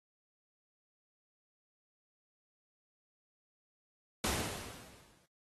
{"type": "noise with exponential decay", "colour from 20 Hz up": "pink", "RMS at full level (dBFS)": -31, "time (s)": [4.24, 5.26], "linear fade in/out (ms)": 1, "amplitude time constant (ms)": 220, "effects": ["high-pass 60 Hz 12 dB/octave", "AAC 32 kbps"]}